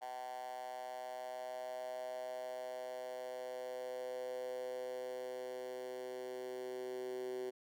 10% pulse tone with high-pass filter sweep, 126.5 Hz, B2, 42 cents sharp, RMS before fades -44 dBFS, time 0.01-7.51 s, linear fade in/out 20 ms, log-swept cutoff 760 to 380 Hz, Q 6.1, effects none

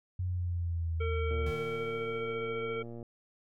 sine linear sweep, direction down, 91.5 to 75 Hz, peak -30 dBFS, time 0.19-1.51 s, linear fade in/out 5 ms
harmonic tone, 453.5 Hz, A#4, 48 cents flat, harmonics 1 / 3 / 5 / 7, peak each -34 / -42 / -42 / -51 dBFS, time 1-2.83 s, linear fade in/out 10 ms
click train, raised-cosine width 2 ms, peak -32 dBFS, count 202, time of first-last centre 1.31-3.028 s, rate 117 Hz
square tone with exponential decay, 154.5 Hz, D#3, 12 cents flat, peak -39 dBFS, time 1.46-2.94 s, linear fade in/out 5 ms, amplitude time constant 320 ms
effects none

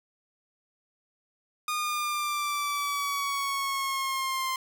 sawtooth exponential sweep, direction down, 1226 to 1046.5 Hz, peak -24 dBFS, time 1.68-4.56 s, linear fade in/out 2 ms, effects none

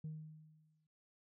sine tone with exponential decay, 155.56 Hz, D#3, in tune, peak -39 dBFS, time 0.04-0.87 s, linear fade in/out 5 ms, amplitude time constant 180 ms, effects tanh soft clip ceiling -39 dBFS

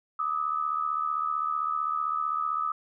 sine tone pair together, 1200 / 1275.6 Hz, D6 / D#6, +37 / +43 cents, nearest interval minor second, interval 106 cents, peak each -30 / -28 dBFS, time 0.19-2.72 s, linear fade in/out 5 ms, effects none

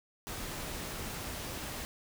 pink noise, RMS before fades -40 dBFS, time 0.27-1.85 s, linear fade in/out 0 ms, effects none

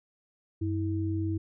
sine tone pair together, 95.62 / 323.4 Hz, G2 / E4, -43 / -33 cents, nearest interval octave + major sixth, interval 2110 cents, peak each -29 / -31 dBFS, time 0.61-1.38 s, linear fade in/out 10 ms, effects none

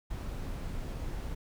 brown noise, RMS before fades -37 dBFS, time 0.1-1.35 s, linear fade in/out 10 ms, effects none

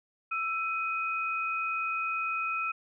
sine tone pair together, 1329 / 2509 Hz, E6 / D#7, +14 / +14 cents, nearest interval major seventh, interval 1100 cents, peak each -31 / -32 dBFS, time 0.31-2.72 s, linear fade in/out 10 ms, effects none

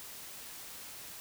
silence, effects white hiss -47 dBFS RMS until 1.2 s

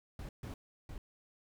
brown noise bursts at uneven times, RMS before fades -44 dBFS, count 3, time 0.19-0.29 / 0.43-0.54 / 0.89-0.98 s, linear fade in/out 2 ms, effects none

